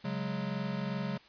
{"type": "chord", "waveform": "square", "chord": "C# suspended fourth", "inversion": "none", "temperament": "equal", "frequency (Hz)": [138.59, 185, 207.7], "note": ["C#3", "F#3", "G#3"], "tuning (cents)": [0, 0, 0], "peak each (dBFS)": [-39, -37, -38], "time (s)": [0.04, 1.18], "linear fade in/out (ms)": 10, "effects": ["white hiss -58 dBFS RMS until 1.28 s", "resampled to 11025 Hz"]}